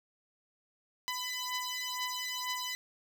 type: beating tone pair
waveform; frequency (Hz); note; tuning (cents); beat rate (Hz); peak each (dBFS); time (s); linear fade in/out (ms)
10% pulse; 1000 / 1002.1; B5 / B5; +21 / +25; 2.1; -29; 1.08-2.75; 0
effects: none